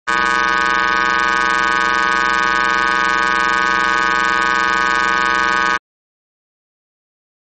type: ring-modulated tone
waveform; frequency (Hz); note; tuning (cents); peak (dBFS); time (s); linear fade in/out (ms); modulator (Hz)
20% pulse; 129.4; C3; -19; -5; 0.07-5.78; 20; 1370
effects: low-pass 11000 Hz 12 dB/octave + MP3 32 kbps

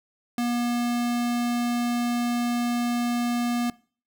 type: tone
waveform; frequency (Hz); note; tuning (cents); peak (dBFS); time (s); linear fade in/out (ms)
square; 240; B3; -49; -24; 0.38-3.7; 2
effects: noise-tail reverb RT60 0.4 s tail -21 dB re dry

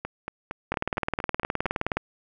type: two click trains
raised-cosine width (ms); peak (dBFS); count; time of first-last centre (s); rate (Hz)
0.5; -10 / -16; 25 / 8; 0.72-1.97 / 0.05-1.663; 19.2 / 4.34
effects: none

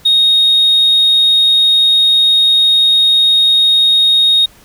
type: tone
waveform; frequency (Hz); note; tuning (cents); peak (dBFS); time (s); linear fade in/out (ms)
triangle; 3729; A#7; 0; -4; 0.05-4.46; 10
effects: tanh soft clip ceiling -3 dBFS + pink hiss -44 dBFS RMS until 4.64 s

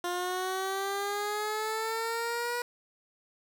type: linear sweep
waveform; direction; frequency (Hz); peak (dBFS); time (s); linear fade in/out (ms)
15% pulse; up; 350.7 to 485.2; -24; 0.04-2.62; 2
effects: none

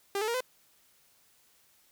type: tone with pitch steps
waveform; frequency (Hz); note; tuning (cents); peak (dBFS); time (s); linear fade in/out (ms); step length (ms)
sawtooth; 398.7 / 432.3 / 468.7 / 508.2; G4 / A4 / A#4 / B4; +29 / -31 / +9 / +49; -25; 0.15-0.406; 2; 64
effects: white hiss -65 dBFS RMS until 1.91 s

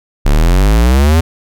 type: exponential sweep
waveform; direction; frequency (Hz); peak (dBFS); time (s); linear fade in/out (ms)
square; up; 34.28 to 84.3; -7; 0.25-1.21; 10
effects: none

